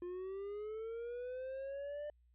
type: linear sweep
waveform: triangle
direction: up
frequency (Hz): 350 to 597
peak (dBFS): -39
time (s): 0.02-2.1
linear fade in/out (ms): 2
effects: added 60 Hz sine -66 dBFS peak until 2.34 s + resampled to 8000 Hz